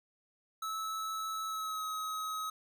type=tone with pitch glide; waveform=square; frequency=1303 to 1272.5 Hz; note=E6 to D#6; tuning=-20 to +39 cents; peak=-36 dBFS; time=0.62-2.5 s; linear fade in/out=5 ms; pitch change=-41 cents; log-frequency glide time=1.44-1.85 s; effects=none